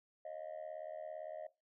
sine tone with amplitude modulation, 625 Hz, D#5, 8 cents sharp, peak -37 dBFS, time 0.25-1.47 s, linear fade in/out 5 ms, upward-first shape sine, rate 77.7 Hz, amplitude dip 100%, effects noise-tail reverb RT60 0.2 s tail -17 dB re dry + tanh soft clip ceiling -39 dBFS

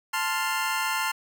25% pulse chord, F major, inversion first, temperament equal, 880 / 1046.5 / 1396.9 Hz, A5 / C6 / F6, 0 / 0 / 0 cents, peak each -26 dBFS, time 0.13-1.12 s, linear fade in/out 10 ms, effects none

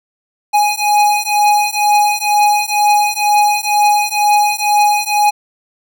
square beating tone pair, 830.6 / 832.7 Hz, G#5 / G#5, 0 / +4 cents, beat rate 2.1 Hz, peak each -14 dBFS, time 0.53-5.31 s, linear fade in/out 20 ms, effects none

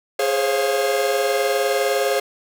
45% pulse chord, Db major seventh, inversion second, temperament equal with one note detuned, 415.3 / 523.3 / 543 / 698.5 Hz, Ab4 / C5 / Db5 / F5, 0 / 0 / -36 / 0 cents, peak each -22 / -27 / -22 / -25 dBFS, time 0.19-2.2 s, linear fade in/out 5 ms, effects none

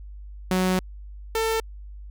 sawtooth tone pair in turn, 185 / 447.1 Hz, F#3 / A4, 0 / +28 cents, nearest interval octave + minor third, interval 1528 cents, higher second, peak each -16 / -18 dBFS, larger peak first, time 0.51-0.79 / 1.35-1.6 s, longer first, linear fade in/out 2 ms, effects added 50 Hz sine -37 dBFS peak until 2.1 s

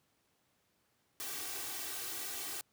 white noise with comb filter, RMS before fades -41 dBFS, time 1.2-2.61 s, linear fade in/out 0 ms, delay 2.6 ms, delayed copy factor +0.95, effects pink hiss -75 dBFS RMS until 2.72 s + high-pass 100 Hz 12 dB/octave

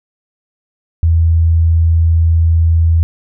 sine tone, 82.41 Hz, E2, in tune, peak -7 dBFS, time 1.03-3.03 s, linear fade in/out 0 ms, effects none

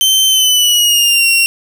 sawtooth tone with pitch glide, 3098 to 2744 Hz, G7 to F7, -21 to -31 cents, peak -5 dBFS, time 0.01-1.46 s, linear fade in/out 0 ms, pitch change -210 cents, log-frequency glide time 0.27-1.27 s, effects none

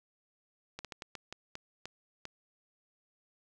slowing click train, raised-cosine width 0.2 ms, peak -24 dBFS, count 9, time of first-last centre 0.79-2.254 s, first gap 57 ms, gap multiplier 1.32, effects none

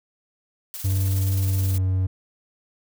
blue noise with tremolo, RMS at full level -33 dBFS, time 0.74-1.78 s, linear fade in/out 0 ms, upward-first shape square, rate 19 Hz, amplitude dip 35%
triangle tone with pitch glide, 95.6 to 93.47 Hz, G2 to F#2, -43 to +18 cents, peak -17 dBFS, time 0.84-2.07 s, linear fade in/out 10 ms, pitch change -39 cents, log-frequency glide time 1.54-1.82 s
effects none

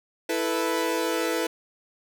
sawtooth chord, E suspended fourth, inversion none, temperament equal, 329.6 / 440 / 493.9 Hz, E4 / A4 / B4, 0 / 0 / 0 cents, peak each -24 / -26 / -24 dBFS, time 0.29-1.47 s, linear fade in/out 5 ms, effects none

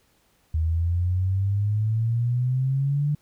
sine exponential sweep, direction up, 78.6 to 149 Hz, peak -20 dBFS, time 0.54-3.15 s, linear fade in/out 5 ms, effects pink hiss -64 dBFS RMS until 3.21 s

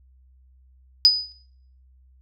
sine tone with exponential decay, 4978 Hz, D#8, in tune, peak -7 dBFS, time 1.05-1.32 s, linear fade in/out 0 ms, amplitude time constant 58 ms, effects noise-tail reverb RT60 0.6 s tail -17 dB re dry + added 64 Hz sine -52 dBFS peak until 2.21 s

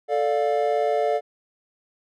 triangle chord, D minor, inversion second, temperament just, 440.5 / 587.3 / 704.8 Hz, A4 / D5 / F5, +2 / 0 / +16 cents, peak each -22 dBFS, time 0.08-1.21 s, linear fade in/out 50 ms, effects none

